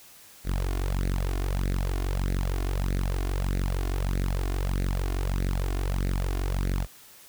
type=tone with flanger; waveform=sawtooth; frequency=46.44 Hz; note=F#1; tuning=7 cents sharp; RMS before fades=-27 dBFS; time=0.44-6.87 s; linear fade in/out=50 ms; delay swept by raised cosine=0.46 to 2.86 ms; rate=1.6 Hz; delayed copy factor=+0.85; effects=white hiss -51 dBFS RMS until 7.28 s